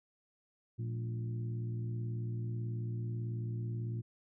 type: harmonic tone with a mistuned harmonic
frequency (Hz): 58.27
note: A#1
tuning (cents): 0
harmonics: 2 / 3 / 4 / 5 / 6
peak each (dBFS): -35 / -48 / -50 / -53 / -51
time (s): 0.78-4.02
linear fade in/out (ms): 20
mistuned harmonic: 4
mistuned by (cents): -130
effects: none